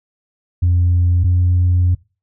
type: tone pair in turn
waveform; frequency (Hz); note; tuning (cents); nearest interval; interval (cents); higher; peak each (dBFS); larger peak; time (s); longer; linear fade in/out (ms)
sine; 88 / 89.23; F2 / F2; +14 / +38; unison; 24; second; -9; neither; 0.62-1.24 / 1.24-1.95; second; 10
effects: noise-tail reverb RT60 0.3 s tail -22 dB re dry + tanh soft clip ceiling -8 dBFS